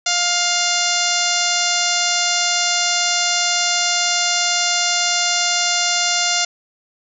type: harmonic tone with a mistuned harmonic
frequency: 703 Hz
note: F5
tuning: 11 cents sharp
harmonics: 1 / 2 / 3 / 4 / 5 / 6 / 7 / 8 / 9 / 10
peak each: -25 / -25 / -25 / -25 / -25 / -25 / -25 / -25 / -25 / -25 dBFS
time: 0.06-6.45 s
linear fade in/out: 5 ms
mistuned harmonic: 10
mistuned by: +33 cents
effects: none